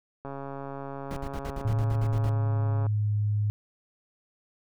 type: click train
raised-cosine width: 1 ms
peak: -24 dBFS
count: 362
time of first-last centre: 0.25-2.866 s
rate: 138 Hz
type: noise bursts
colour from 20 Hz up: brown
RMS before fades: -34 dBFS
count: 11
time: 1.11-2.293 s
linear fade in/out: 0 ms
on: 53 ms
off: 60 ms
type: tone with pitch glide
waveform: sine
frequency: 110 to 104.49 Hz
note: A2 to G#2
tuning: 0 to +11 cents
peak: -23 dBFS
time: 1.65-3.5 s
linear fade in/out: 0 ms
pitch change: -89 cents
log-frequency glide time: 1.98-3.12 s
effects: none